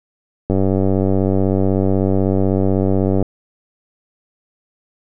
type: click train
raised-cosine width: 2 ms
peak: -4 dBFS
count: 263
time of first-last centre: 0.5-3.226 s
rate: 96.1 Hz
effects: none